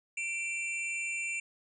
square tone pair together, 2350 / 2709 Hz, D7 / E7, +1 / +47 cents, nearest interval major second, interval 246 cents, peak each -35 / -38 dBFS, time 0.17-1.4 s, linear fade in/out 5 ms, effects resampled to 22050 Hz

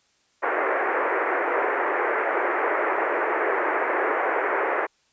pink band-pass noise, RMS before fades -24 dBFS, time 0.42-4.87 s, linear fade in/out 20 ms, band 350 to 2100 Hz, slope 48 dB/octave, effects white hiss -65 dBFS RMS until 5.12 s + resampled to 16000 Hz

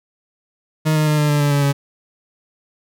40% pulse tone with pitch steps, 155.8 / 153.57 / 151.36 / 149.19 / 147.06 / 144.95 / 142.87 / 140.82 Hz, D#3 / D#3 / D#3 / D3 / D3 / D3 / D3 / C#3, +3 / -22 / -47 / +28 / +3 / -22 / -47 / +28 cents, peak -13 dBFS, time 0.85-1.73 s, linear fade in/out 20 ms, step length 110 ms, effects none

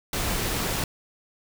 pink noise, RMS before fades -27 dBFS, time 0.13-0.84 s, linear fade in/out 2 ms, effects none

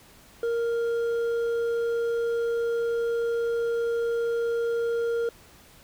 triangle tone with hard clipping, 466.2 Hz, A#4, in tune, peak -25 dBFS, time 0.43-5.29 s, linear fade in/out 2 ms, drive 8 dB, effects pink hiss -53 dBFS RMS until 5.83 s

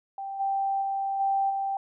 sine tone with level steps, 784 Hz, G5, in tune, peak -32 / -24 / -26 / -22 / -26 dBFS, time 0.18-1.77 s, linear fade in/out 2 ms, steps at 0.39 / 0.81 / 1.19 / 1.49 s, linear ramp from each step 20 ms, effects none

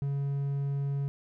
triangle tone, 140 Hz, C#3, 18 cents sharp, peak -26 dBFS, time 0.02-1.08 s, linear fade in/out 0 ms, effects none

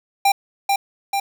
square tone with echo, 794 Hz, G5, 22 cents sharp, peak -13 dBFS, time 0.25-0.32 s, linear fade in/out 5 ms, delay 440 ms, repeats 2, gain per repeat -3 dB, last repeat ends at 1.2 s, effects 7-bit

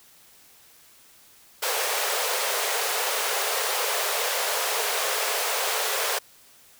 pink high-pass noise, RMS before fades -26 dBFS, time 1.62-6.19 s, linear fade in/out 10 ms, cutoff 410 Hz, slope 96 dB/octave, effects white hiss -54 dBFS RMS until 6.79 s

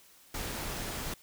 pink noise, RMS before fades -37 dBFS, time 0.34-1.14 s, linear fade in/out 5 ms, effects white hiss -59 dBFS RMS until 1.22 s

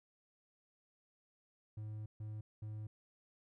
triangle tone bursts at uneven times, 107.3 Hz, A2, 43 cents flat, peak -40 dBFS, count 3, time 1.77-2.06 / 2.2-2.41 / 2.62-2.87 s, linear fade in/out 5 ms, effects none

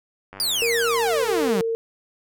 click train, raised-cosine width 0.5 ms, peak -24 dBFS, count 114, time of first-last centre 0.33-1.491 s, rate 97.3 Hz
sawtooth exponential sweep, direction down, 4978 to 174.61 Hz, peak -18 dBFS, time 0.4-1.61 s, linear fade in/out 0 ms
sine tone with pitch glide, 466.2 to 455.3 Hz, A#4 to A#4, 0 to -41 cents, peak -21 dBFS, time 0.62-1.75 s, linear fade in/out 0 ms, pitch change -41 cents, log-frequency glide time 0.89-1.21 s
effects none

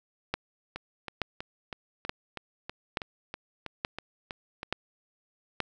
two click trains, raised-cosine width 0.3 ms, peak -12 / -20 dBFS, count 7 / 13, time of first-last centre 0.34-5.603 / 0.76-4.631 s, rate 1.14 / 3.1 Hz, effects none

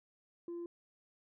sine tone, 343.6 Hz, F4, 28 cents flat, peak -38 dBFS, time 0.48-0.66 s, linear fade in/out 2 ms, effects tanh soft clip ceiling -38 dBFS

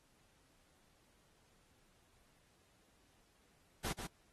pink noise with echo, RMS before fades -40 dBFS, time 3.84-3.93 s, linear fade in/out 10 ms, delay 140 ms, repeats 1, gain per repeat -6 dB, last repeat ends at 4.07 s, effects pink hiss -72 dBFS RMS until 4.32 s + AAC 32 kbps

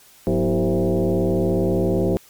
sine tone with frequency modulation, 102.1 Hz, G#2, 29 cents flat, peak -16 dBFS, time 0.27-2.17 s, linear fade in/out 0 ms, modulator 141 Hz, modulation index 3.3, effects white hiss -50 dBFS RMS until 2.29 s + MP3 96 kbps

